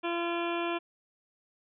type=harmonic tone; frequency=341.9 Hz; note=F4; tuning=37 cents flat; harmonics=1 / 2 / 3 / 4 / 5 / 7 / 8 / 9 / 10; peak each=-32 / -36 / -37 / -41 / -44 / -40 / -43 / -46 / -47 dBFS; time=0.03-0.79 s; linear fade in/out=20 ms; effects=none